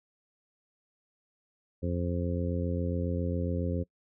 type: harmonic tone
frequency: 87.31 Hz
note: F2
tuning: in tune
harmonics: 1 / 2 / 3 / 4 / 5 / 6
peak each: -31 / -34 / -36 / -41 / -39 / -38 dBFS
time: 1.82-3.84 s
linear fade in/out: 20 ms
effects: noise-tail reverb RT60 0.1 s tail -23 dB re dry